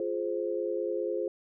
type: chord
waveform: sine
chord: F minor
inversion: none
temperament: just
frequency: 349.2 / 419.1 / 523.8 Hz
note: F4 / Ab4 / C5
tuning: 0 / +16 / +2 cents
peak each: -33 dBFS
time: 0-1.28 s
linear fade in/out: 2 ms
effects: none